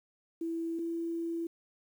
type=tone pair in turn; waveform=sine; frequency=331.2 / 334.3 Hz; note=E4 / E4; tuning=+8 / +24 cents; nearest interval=unison; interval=16 cents; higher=second; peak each=-32 / -32 dBFS; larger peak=neither; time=0.41-0.79 / 0.79-1.47 s; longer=second; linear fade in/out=5 ms; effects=10-bit